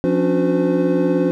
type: tone cluster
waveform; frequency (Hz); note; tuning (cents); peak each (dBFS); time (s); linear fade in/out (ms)
triangle; 175.8 / 274.2 / 293.8 / 363.6 / 511; F3 / C#4 / D4 / F#4 / C5; +12 / -19 / +1 / -30 / -41; -19; 0.04-1.31; 0
effects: none